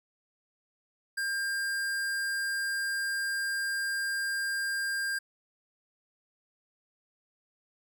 square tone, 1600 Hz, G6, 35 cents sharp, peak -30 dBFS, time 1.17-5.19 s, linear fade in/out 10 ms, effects none

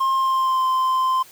triangle tone with pitch glide, 1064 to 1038.5 Hz, C6 to C6, +29 to -13 cents, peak -15 dBFS, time 0-1.23 s, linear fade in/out 10 ms, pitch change -42 cents, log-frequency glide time 0.13-0.65 s, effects white hiss -47 dBFS RMS until 1.31 s

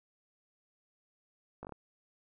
slowing click train, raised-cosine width 1 ms, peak -30 dBFS, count 5, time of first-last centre 1.63-1.723 s, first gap 18 ms, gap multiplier 1.17, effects none

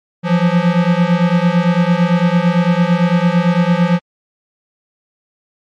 square beating tone pair, 170 / 178.9 Hz, F3 / F3, -46 / +42 cents, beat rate 8.9 Hz, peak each -14 dBFS, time 0.23-4 s, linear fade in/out 50 ms, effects low-pass 3000 Hz 12 dB/octave + MP3 64 kbps

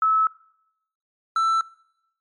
sine / triangle tone pair in turn, 1300 / 1329.6 Hz, E6 / E6, -24 / +15 cents, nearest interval unison, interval 39 cents, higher second, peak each -16 dBFS, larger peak neither, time 0.02-0.27 / 1.36-1.61 s, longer neither, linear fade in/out 2 ms, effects noise-tail reverb RT60 0.8 s tail -22 dB re dry + MP3 48 kbps

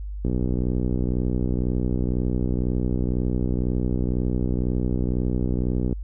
click train, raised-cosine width 3 ms, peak -12 dBFS, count 353, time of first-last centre 0.25-5.927 s, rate 62 Hz, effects added 50 Hz sine -29 dBFS peak until 6.03 s

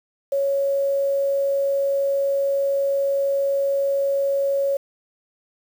sine tone with quantisation, 554.4 Hz, C#5, in tune, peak -18 dBFS, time 0.32-4.77 s, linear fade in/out 5 ms, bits 7, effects none

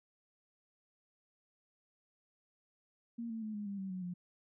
sine tone with pitch steps, 233.1 / 224.3 / 215.7 / 207.5 / 199.67 / 192.09 / 184.8 / 177.78 Hz, A#3 / A3 / A3 / G#3 / G3 / G3 / F#3 / F3, 0 / +34 / -34 / -1 / +32 / -35 / -2 / +31 cents, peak -38 dBFS, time 3.18-4.14 s, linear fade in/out 10 ms, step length 120 ms, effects none

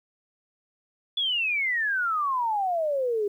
sine exponential sweep, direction down, 3463 to 398.8 Hz, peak -23 dBFS, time 1.17-3.28 s, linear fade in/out 5 ms, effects 10-bit

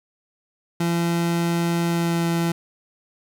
30% pulse tone with pitch glide, 170 to 168.53 Hz, F3 to E3, -46 to +39 cents, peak -17 dBFS, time 0.8-2.52 s, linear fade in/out 5 ms, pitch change -15 cents, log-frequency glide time 1.86-2.26 s, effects 9-bit

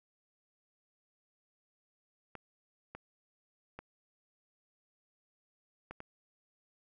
clicks, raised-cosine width 0.5 ms, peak -29 dBFS, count 5, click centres 2.353 / 2.95 / 3.79 / 5.91 / 6.004 s, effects none

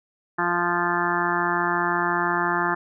harmonic tone, 174.3 Hz, F3, 3 cents flat, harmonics 1 / 2 / 4 / 5 / 6 / 7 / 8 / 9 / 10, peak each -33 / -28 / -31 / -28 / -28 / -29 / -30 / -31 / -28 dBFS, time 0.38-2.75 s, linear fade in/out 10 ms, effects none

